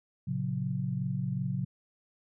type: tone cluster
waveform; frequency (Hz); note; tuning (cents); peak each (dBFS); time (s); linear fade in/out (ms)
sine; 113.7 / 136.4 / 181.7; A#2 / C#3 / F#3; -43 / -28 / -31; -36 / -32 / -34; 0.27-1.65; 10
effects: none